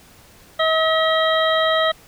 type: harmonic tone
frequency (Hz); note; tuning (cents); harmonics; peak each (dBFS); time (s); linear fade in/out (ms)
640; D#5; +49; 1 / 2 / 3 / 5 / 6; -18 / -21 / -23 / -25 / -26; 0.59-1.92; 10
effects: pink hiss -48 dBFS RMS until 2.07 s